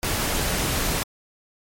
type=noise; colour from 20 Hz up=pink; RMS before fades=-24 dBFS; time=0.03-1.03 s; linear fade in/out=0 ms; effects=MP3 64 kbps